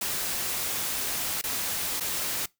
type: noise with dropouts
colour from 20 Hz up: white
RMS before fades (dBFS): -30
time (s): 0.01-2.46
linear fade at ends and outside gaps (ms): 5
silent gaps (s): 1.414-1.438 / 1.999-2.006
effects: noise-tail reverb RT60 0.2 s tail -23 dB re dry